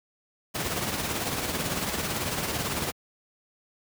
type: noise with tremolo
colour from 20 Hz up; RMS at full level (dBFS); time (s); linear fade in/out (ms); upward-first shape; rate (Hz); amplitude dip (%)
pink; -27; 0.54-2.92; 20; triangle; 18; 50
effects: high-pass 80 Hz 12 dB/octave